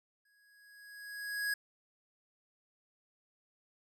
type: tone with exponential growth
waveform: square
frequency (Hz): 1661.2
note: G#6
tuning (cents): 0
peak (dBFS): -31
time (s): 0.25-1.54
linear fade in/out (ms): 5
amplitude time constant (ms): 280
effects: none